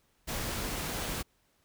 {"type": "noise", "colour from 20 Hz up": "pink", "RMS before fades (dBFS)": -35, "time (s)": [0.27, 1.23], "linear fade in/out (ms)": 20, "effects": ["pink hiss -71 dBFS RMS until 1.64 s"]}